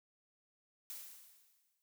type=noise with exponential decay; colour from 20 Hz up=blue; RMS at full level=-45 dBFS; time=0.9-1.82 s; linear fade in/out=0 ms; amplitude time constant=200 ms; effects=noise-tail reverb RT60 0.1 s tail -19 dB re dry